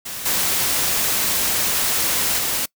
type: noise with level steps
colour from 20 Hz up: white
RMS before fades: -30 / -20 / -22 dBFS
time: 0.05-2.66 s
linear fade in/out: 10 ms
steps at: 0.25 / 2.38 s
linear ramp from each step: 10 ms
effects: noise-tail reverb RT60 0.1 s tail -24 dB re dry